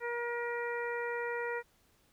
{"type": "harmonic tone", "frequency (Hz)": 475.4, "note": "A#4", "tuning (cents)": 34, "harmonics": [1, 2, 3, 4, 5], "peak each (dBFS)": [-36, -41, -42, -40, -47], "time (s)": [0, 1.63], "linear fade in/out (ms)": 50, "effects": ["pink hiss -69 dBFS RMS until 2.12 s"]}